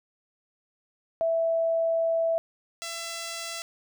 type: tone pair in turn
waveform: sine / 5% pulse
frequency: 659.3 / 670.8 Hz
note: E5 / E5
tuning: 0 / +30 cents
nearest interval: unison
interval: 30 cents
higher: second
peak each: -22 dBFS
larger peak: neither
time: 1.21-2.38 / 2.82-3.62 s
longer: first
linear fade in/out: 0 ms
effects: none